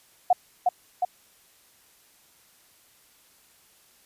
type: tone with echo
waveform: sine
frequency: 724 Hz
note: F#5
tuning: 38 cents flat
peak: -14 dBFS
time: 0.3-0.33 s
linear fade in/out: 5 ms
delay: 360 ms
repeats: 2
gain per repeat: -3 dB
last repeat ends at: 1.05 s
effects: white hiss -59 dBFS RMS until 4.05 s + resampled to 32000 Hz